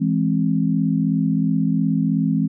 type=chord; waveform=sine; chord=E augmented; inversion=none; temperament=equal with one note detuned; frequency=164.81 / 207.7 / 263.9 Hz; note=E3 / G#3 / B#3; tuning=0 / 0 / +15 cents; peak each=-20 / -21 / -21 dBFS; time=0-2.48 s; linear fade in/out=20 ms; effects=none